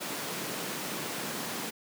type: high-pass noise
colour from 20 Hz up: pink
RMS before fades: -36 dBFS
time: 0-1.71 s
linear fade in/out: 20 ms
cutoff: 160 Hz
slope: 24 dB/octave
effects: none